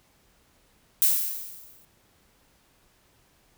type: noise with exponential decay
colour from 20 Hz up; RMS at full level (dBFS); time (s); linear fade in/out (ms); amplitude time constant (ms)
violet; -18; 1.02-1.85; 0; 180
effects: pink hiss -63 dBFS RMS until 3.57 s